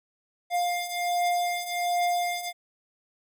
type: beating tone pair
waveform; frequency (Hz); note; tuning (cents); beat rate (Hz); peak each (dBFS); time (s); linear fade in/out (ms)
square; 703 / 704.3; F5 / F5; +11 / +14; 1.3; -31 / -27; 0.5-2.53; 50
effects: none

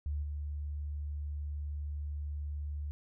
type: tone with level steps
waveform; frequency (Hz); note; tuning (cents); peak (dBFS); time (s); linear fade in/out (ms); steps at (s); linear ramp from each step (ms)
sine; 73.42; D2; 0; -32 / -35; 0.06-2.91; 0; 0.22; 20
effects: none

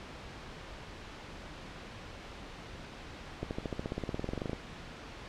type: accelerating click train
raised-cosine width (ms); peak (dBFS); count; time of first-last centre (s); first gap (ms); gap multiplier
2; -21; 21; 3.43-4.532; 79; 0.96
effects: pink hiss -46 dBFS RMS until 5.28 s + low-pass 4000 Hz 12 dB/octave

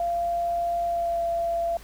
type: tone with pitch glide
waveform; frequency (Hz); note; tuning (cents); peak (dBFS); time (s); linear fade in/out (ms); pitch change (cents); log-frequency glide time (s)
sine; 689 to 679.1; F5 to F5; -24 to -49; -23; 0-1.77; 2; -25; 0.85-1.23
effects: added 50 Hz sine -44 dBFS peak until 1.83 s + pink hiss -49 dBFS RMS until 1.83 s

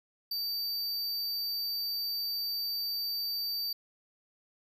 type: tone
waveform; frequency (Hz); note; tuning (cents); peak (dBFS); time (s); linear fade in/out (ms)
square; 4631; D8; -25; -32; 0.31-3.73; 5
effects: none

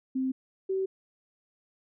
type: tone pair in turn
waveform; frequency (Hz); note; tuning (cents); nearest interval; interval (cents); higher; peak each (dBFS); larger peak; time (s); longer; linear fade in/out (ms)
sine; 261.6 / 382.3; C4 / G4; 0 / -43; perfect fifth; 657; second; -26; neither; 0.15-0.32 / 0.69-0.86; neither; 10
effects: none

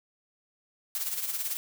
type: noise with tremolo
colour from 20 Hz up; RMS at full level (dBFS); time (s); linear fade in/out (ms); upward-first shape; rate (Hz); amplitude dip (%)
blue; -30; 0.95-1.57; 0; sine; 18; 60
effects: none

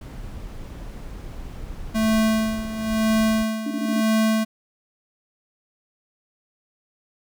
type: noise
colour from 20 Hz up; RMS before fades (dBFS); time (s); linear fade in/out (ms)
brown; -35; 0.01-3.43; 5
type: tone with tremolo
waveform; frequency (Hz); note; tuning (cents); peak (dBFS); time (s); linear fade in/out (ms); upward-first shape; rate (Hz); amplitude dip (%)
square; 220; A3; 0; -17; 1.94-4.45; 20; sine; 1; 75
type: tone bursts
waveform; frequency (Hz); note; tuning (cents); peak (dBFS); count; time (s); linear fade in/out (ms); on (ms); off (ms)
sine; 285.7; D4; -48; -24; 5; 3.66-4.008; 5; 52; 22
effects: none

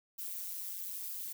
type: noise with amplitude modulation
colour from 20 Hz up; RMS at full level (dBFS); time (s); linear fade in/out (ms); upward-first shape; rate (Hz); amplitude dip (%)
violet; -37; 0.18-1.33; 10; sine; 187; 100
effects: none

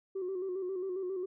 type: tone with vibrato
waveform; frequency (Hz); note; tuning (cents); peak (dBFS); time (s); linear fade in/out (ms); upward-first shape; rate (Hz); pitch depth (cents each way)
sine; 373.6; F#4; +17; -32; 0.15-1.26; 10; square; 7.4; 54
effects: tanh soft clip ceiling -30 dBFS

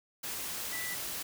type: tone in noise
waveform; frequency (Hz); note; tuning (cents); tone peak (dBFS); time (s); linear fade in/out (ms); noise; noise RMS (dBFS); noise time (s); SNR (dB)
sine; 1975.5; B6; 0; -38; 0.72-0.95; 10; white; -38; 0.23-1.23; -3
effects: none

